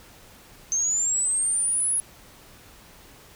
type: linear sweep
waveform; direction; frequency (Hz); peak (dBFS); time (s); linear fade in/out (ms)
sine; up; 6250 to 10548; -21; 0.72-2; 0
effects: pink hiss -50 dBFS RMS until 3.35 s